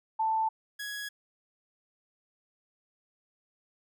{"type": "tone pair in turn", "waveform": ["sine", "sawtooth"], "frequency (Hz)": [884, 1668.8], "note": ["A5", "G#6"], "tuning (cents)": [8, 8], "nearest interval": "major seventh", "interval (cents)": 1100, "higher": "second", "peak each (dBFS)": [-25, -32], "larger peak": "first", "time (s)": [[0.19, 0.49], [0.79, 1.09]], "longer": "neither", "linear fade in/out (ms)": 10, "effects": []}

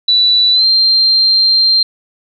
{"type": "tone with pitch glide", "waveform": "sine", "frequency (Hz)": [3958, 4167], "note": ["B7", "C8"], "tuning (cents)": [3, -8], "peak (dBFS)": -7, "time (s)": [0.08, 1.83], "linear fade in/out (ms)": 5, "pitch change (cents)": 89, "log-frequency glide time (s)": [0.52, 0.65], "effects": []}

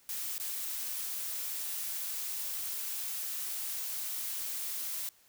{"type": "noise with dropouts", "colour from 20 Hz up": "blue", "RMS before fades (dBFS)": -37, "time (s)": [0.09, 5.09], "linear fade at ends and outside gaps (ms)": 1, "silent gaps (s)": [0.381, 0.399], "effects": ["white hiss -64 dBFS RMS until 5.28 s"]}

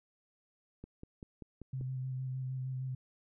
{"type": "click train", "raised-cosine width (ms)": 3, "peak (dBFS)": -33, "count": 6, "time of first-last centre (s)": [0.84, 1.811], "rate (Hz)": 5.15}
{"type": "tone with vibrato", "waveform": "sine", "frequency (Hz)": 130, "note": "C3", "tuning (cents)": -11, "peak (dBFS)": -35, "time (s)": [1.73, 2.95], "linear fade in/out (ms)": 5, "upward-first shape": "square", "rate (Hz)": 6.5, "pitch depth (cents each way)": 16}
{"effects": []}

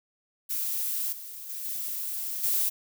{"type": "noise with level steps", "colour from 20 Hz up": "violet", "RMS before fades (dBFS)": [-30, -41, -36, -33, -26], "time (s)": [0.49, 2.7], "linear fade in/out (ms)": 20, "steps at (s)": [1.12, 1.49, 1.64, 2.43], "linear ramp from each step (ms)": 10, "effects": []}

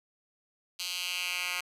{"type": "tone with high-pass filter sweep", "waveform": "10% pulse", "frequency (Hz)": 179.2, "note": "F3", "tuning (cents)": 45, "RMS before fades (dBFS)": -34, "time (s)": [0.79, 1.61], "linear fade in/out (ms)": 10, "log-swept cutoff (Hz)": [3700, 1900], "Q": 2.3, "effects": ["resampled to 32000 Hz"]}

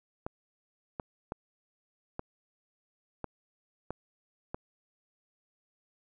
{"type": "clicks", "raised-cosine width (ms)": 1, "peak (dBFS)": -21, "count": 7, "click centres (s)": [0.265, 0.998, 1.321, 2.194, 3.243, 3.906, 4.545], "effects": []}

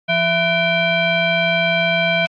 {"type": "tone with frequency modulation", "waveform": "sine", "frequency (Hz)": 1503, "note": "F#6", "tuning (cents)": 27, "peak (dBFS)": -14, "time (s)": [0.08, 2.27], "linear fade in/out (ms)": 20, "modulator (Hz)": 837, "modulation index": 1.8, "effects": ["AAC 48 kbps"]}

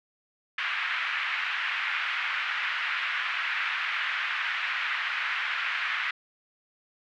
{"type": "band-pass noise", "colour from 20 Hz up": "pink", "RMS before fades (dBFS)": -30, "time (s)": [0.58, 6.11], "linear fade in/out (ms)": 5, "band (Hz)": [1400, 2700], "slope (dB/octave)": 24, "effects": []}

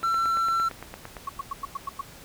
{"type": "tone", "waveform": "triangle", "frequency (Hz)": 1347, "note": "E6", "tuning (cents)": 37, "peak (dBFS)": -20, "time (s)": [0.03, 0.69], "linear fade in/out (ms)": 10}
{"type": "click train", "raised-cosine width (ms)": 0.5, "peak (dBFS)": -22, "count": 11, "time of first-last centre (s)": [0.03, 1.168], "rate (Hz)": 8.79}
{"type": "tone bursts", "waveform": "sine", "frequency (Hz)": 1108.7, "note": "C#6", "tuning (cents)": 0, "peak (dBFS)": -27, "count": 7, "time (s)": [1.27, 2.012], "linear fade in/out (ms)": 5, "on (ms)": 22, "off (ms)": 98}
{"effects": ["pink hiss -47 dBFS RMS until 2.24 s"]}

